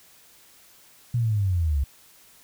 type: linear sweep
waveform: sine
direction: down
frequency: 122.7 to 65.41 Hz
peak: -20 dBFS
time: 1.14-1.84 s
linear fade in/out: 5 ms
effects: white hiss -54 dBFS RMS until 2.43 s